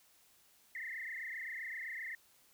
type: tone with frequency modulation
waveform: sine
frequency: 1950 Hz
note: B6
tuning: 23 cents flat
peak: -40 dBFS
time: 0.75-2.15 s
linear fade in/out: 2 ms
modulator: 27.7 Hz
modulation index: 5.7
effects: white hiss -67 dBFS RMS until 2.53 s